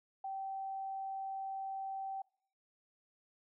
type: tone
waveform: sine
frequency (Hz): 775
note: G5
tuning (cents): -20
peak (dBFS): -38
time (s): 0.24-2.22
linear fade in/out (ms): 5
effects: noise-tail reverb RT60 0.6 s tail -25 dB re dry